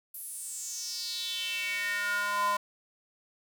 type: tone with high-pass filter sweep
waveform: square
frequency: 204.7 Hz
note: G#3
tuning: 25 cents flat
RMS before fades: -33 dBFS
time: 0.14-2.57 s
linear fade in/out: 5 ms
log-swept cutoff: 12000 to 900 Hz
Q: 4.9
effects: none